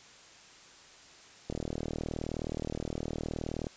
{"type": "click train", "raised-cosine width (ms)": 2, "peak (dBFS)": -21, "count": 86, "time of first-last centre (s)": [1.5, 3.668], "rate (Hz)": 39.2, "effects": ["white hiss -54 dBFS RMS until 3.76 s", "resampled to 16000 Hz"]}